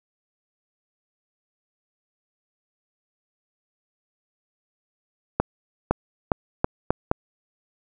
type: accelerating click train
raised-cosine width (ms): 1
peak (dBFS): -4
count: 6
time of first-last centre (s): 5.4-7.114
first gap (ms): 510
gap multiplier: 0.8
effects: none